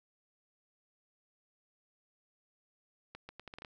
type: accelerating click train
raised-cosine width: 0.3 ms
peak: -30 dBFS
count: 8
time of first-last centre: 3.15-3.648 s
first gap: 140 ms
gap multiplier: 0.76
effects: none